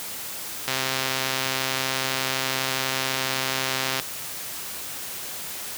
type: click train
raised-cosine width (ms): 0.2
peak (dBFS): -7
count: 439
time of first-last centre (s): 0.68-3.998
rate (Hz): 132
effects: white hiss -34 dBFS RMS until 5.77 s + high-pass 60 Hz 12 dB/octave